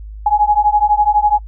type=beating tone pair; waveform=sine; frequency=830.6 / 842.6 Hz; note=G#5 / G#5; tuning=0 / +25 cents; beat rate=12 Hz; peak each=-13 dBFS; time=0.26-1.39 s; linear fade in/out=5 ms; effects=noise-tail reverb RT60 0.1 s tail -26 dB re dry + added 52 Hz sine -28 dBFS peak until 1.47 s